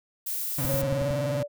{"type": "noise", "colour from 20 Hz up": "violet", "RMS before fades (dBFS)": -31, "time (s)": [0.26, 0.82], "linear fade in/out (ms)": 10}
{"type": "tone with vibrato", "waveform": "35% pulse", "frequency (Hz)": 135.6, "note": "C#3", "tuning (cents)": -38, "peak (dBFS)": -26, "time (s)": [0.58, 1.43], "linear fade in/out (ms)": 5, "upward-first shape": "square", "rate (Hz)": 19, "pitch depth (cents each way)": 120}
{"type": "click train", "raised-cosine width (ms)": 5, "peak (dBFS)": -20, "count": 6, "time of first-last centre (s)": [0.65, 1.109], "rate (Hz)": 10.9}
{"type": "tone with pitch glide", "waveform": "sine", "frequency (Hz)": [548, 580.6], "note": ["C#5", "D5"], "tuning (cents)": [-20, -20], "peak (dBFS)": -27, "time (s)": [0.66, 1.48], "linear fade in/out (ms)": 50, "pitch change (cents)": 100, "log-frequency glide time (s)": [0.93, 1.14]}
{"effects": []}